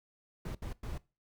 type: noise bursts at uneven times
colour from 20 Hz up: brown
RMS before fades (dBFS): -39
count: 3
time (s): 0.45-0.55 / 0.62-0.73 / 0.83-0.98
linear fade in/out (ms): 5
effects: noise-tail reverb RT60 0.3 s tail -21 dB re dry